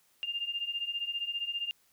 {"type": "beating tone pair", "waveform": "sine", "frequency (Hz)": [2794, 2809], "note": ["F7", "F7"], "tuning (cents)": [0, 9], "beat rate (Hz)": 15, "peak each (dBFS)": [-37, -34], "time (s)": [0.23, 1.71], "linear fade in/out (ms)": 0, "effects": ["white hiss -68 dBFS RMS until 1.92 s"]}